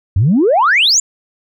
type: exponential sweep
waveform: sine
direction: up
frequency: 84.6 to 7470 Hz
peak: -7 dBFS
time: 0.16-1 s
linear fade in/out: 5 ms
effects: tanh soft clip ceiling -4 dBFS